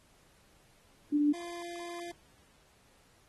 sine / 25% pulse tone pair in turn, 293.7 / 345.2 Hz, D4 / F4, 0 / -20 cents, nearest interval minor third, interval 280 cents, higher second, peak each -24 / -36 dBFS, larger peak first, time 1.12-1.33 / 1.33-2.12 s, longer second, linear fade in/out 10 ms, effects pink hiss -65 dBFS RMS until 3.28 s + AAC 32 kbps

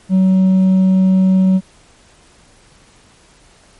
triangle tone with hard clipping, 188.2 Hz, F#3, 30 cents sharp, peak -7 dBFS, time 0.09-1.61 s, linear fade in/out 50 ms, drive 1 dB, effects pink hiss -48 dBFS RMS until 3.79 s + MP3 48 kbps

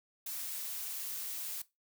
blue noise, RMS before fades -40 dBFS, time 0.26-1.62 s, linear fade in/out 5 ms, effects noise-tail reverb RT60 0.2 s tail -18 dB re dry

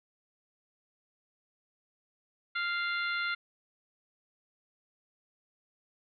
harmonic tone with a mistuned harmonic, 697 Hz, F5, 4 cents flat, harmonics 2 / 3 / 4 / 5 / 6, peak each -32 / -35 / -43 / -42 / -43 dBFS, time 2.55-3.35 s, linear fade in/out 10 ms, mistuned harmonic 6, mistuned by -28 cents, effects none

